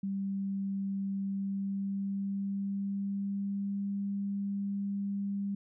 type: tone with pitch glide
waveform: sine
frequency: 196 to 199.54 Hz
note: G3 to G3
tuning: 0 to +31 cents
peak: -31 dBFS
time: 0.03-5.55 s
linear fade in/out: 5 ms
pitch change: +31 cents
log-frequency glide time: 1.21-3.91 s
effects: none